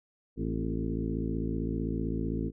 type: harmonic tone with a mistuned harmonic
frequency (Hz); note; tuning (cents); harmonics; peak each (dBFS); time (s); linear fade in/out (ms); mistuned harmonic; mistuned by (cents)
55.6; A1; +19; 1 / 2 / 3 / 4 / 5 / 6 / 7 / 8; -35 / -38 / -36 / -37 / -36 / -38 / -42 / -43; 0.36-2.52; 50; 5; -62
effects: none